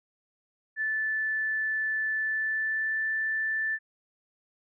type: tone with pitch glide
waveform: sine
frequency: 1751 to 1763.2 Hz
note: A6 to A6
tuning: -9 to +3 cents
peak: -26 dBFS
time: 0.76-3.79 s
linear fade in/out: 50 ms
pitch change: +12 cents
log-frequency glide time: 2.15-3.08 s
effects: none